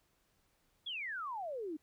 sine exponential sweep, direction down, 3467 to 290.9 Hz, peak -38 dBFS, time 0.86-1.77 s, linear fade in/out 10 ms, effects pink hiss -75 dBFS RMS until 1.82 s

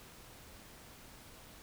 silence, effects pink hiss -55 dBFS RMS until 1.62 s

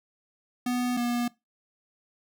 square tone pair in turn, 246.9 / 240.7 Hz, B3 / B3, 0 / -44 cents, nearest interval unison, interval 44 cents, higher first, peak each -26 dBFS, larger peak neither, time 0.66-0.97 / 0.97-1.28 s, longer neither, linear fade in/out 5 ms, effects noise-tail reverb RT60 0.2 s tail -21 dB re dry

